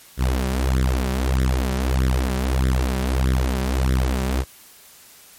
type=tone with flanger; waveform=sawtooth; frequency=64.6 Hz; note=C2; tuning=21 cents flat; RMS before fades=-20 dBFS; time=0.17-4.45 s; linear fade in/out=50 ms; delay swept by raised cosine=0.54 to 5.24 ms; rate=1.6 Hz; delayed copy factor=+0.85; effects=white hiss -47 dBFS RMS until 5.38 s + MP3 64 kbps